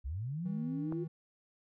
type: linear sweep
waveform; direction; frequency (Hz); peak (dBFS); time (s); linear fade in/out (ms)
sine; up; 57 to 360; -35; 0.04-1.05; 20
type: tone with vibrato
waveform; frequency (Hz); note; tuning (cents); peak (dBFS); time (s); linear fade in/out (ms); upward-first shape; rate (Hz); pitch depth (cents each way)
triangle; 160; D#3; +49; -36; 0.45-1.08; 10; triangle; 4.9; 19
type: click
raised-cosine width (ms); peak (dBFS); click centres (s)
1; -29; 0.924
effects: none